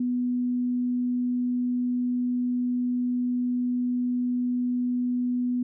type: tone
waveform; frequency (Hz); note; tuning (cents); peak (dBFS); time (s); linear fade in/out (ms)
sine; 246.9; B3; 0; -23; 0-5.63; 5
effects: none